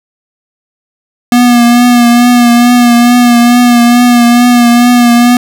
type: tone with vibrato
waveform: square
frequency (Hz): 241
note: B3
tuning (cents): -42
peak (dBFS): -3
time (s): 1.32-5.37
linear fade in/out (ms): 2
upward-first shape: triangle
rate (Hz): 2.3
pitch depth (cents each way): 34
effects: none